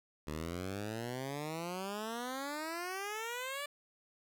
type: exponential sweep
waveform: 10% pulse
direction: up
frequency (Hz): 74 to 587.3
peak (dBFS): -30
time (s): 0.27-3.66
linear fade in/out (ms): 5
effects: none